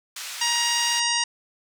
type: band-pass noise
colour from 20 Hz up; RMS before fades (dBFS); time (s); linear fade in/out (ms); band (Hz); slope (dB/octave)
white; -35; 0.16-1; 5; 1300 to 6900; 12
type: harmonic tone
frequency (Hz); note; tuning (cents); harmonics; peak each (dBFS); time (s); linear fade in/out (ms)
945; A#5; +23; 1 / 2 / 3 / 4 / 5 / 6 / 7 / 9; -29 / -29 / -27 / -32 / -28 / -28 / -32 / -32; 0.41-1.24; 5
effects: none